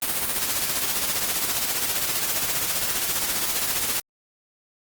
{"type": "noise with tremolo", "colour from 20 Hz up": "white", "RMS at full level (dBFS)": -23, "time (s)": [0.02, 4], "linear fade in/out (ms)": 2, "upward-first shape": "sine", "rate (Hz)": 15, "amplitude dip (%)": 45, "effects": ["Opus 32 kbps"]}